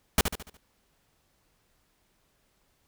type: noise with echo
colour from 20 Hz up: pink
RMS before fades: -20 dBFS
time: 0.18-0.21 s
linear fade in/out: 2 ms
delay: 72 ms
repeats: 5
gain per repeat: -7 dB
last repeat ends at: 0.57 s
effects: pink hiss -70 dBFS RMS until 2.87 s